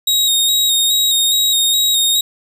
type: tone with vibrato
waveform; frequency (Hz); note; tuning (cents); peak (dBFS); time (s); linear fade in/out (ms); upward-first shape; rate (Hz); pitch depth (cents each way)
sawtooth; 3760; A#7; +14; -9; 0.07-2.21; 5; square; 2.4; 24
effects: none